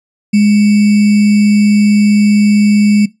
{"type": "tone with sample-and-hold", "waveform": "sine", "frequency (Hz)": 207.7, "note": "G#3", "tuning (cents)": 0, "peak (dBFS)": -5, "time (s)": [0.33, 3.06], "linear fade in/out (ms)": 10, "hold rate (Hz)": 2450, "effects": ["noise-tail reverb RT60 0.2 s tail -19 dB re dry", "resampled to 22050 Hz"]}